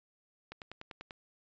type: click train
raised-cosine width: 0.3 ms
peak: -28 dBFS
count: 7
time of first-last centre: 0.52-1.108 s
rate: 10.2 Hz
effects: resampled to 16000 Hz